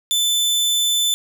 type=tone; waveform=sawtooth; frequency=3520 Hz; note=A7; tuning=in tune; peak=-13 dBFS; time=0.11-1.14 s; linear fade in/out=0 ms; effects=none